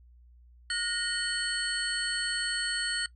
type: tone cluster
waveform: sine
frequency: 1441 / 1859 / 3051 / 4405 / 8470 Hz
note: F#6 / A#6 / G7 / C#8 / C9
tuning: -46 / -5 / -48 / -12 / +20 cents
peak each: -35 / -35 / -37 / -33 / -38 dBFS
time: 0.7-3.06 s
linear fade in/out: 2 ms
effects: noise-tail reverb RT60 0.1 s tail -19 dB re dry + added 60 Hz sine -53 dBFS peak until 3.15 s

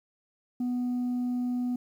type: tone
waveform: sine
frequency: 246.9 Hz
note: B3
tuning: in tune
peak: -24 dBFS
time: 0.6-1.76 s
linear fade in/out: 5 ms
effects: tanh soft clip ceiling -26 dBFS + 10-bit

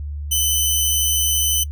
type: tone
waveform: 10% pulse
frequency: 3026 Hz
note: F#7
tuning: 38 cents sharp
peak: -8 dBFS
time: 0.31-1.64 s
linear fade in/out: 10 ms
effects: noise-tail reverb RT60 0.1 s tail -23 dB re dry + added 73 Hz sine -25 dBFS peak until 1.71 s

